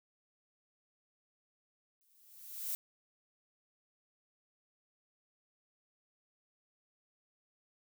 violet noise with exponential growth, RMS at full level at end -35 dBFS, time 2.01-2.75 s, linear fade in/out 0 ms, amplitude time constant 160 ms, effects none

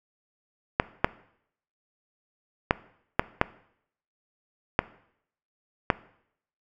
clicks, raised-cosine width 0.5 ms, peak -3 dBFS, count 7, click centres 0.799 / 1.045 / 2.709 / 3.195 / 3.414 / 4.791 / 5.902 s, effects noise-tail reverb RT60 0.7 s tail -19 dB re dry

